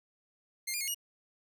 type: tone with pitch steps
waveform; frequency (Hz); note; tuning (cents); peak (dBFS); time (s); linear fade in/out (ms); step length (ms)
10% pulse; 2113 / 2408 / 2164 / 2885; C7 / D7 / C#7 / F#7; +16 / +43 / -42 / -44; -24; 0.67-0.946; 10; 69
effects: none